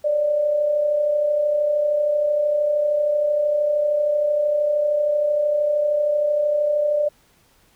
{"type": "tone pair together", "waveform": "sine", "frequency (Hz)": [561, 594], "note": ["C#5", "D5"], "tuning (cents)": [21, 20], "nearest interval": "minor second", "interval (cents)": 99, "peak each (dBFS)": [-28, -17], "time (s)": [0.04, 7.09], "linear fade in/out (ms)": 10, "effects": ["pink hiss -58 dBFS RMS until 7.75 s"]}